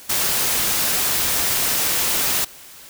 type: noise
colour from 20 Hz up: white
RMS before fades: -20 dBFS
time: 0.09-2.45 s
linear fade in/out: 10 ms
effects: white hiss -42 dBFS RMS until 2.89 s